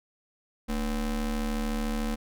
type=ring-modulated tone; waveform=square; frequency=130.81 Hz; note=C3; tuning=in tune; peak=-25 dBFS; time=0.68-2.16 s; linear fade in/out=20 ms; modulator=94 Hz; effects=none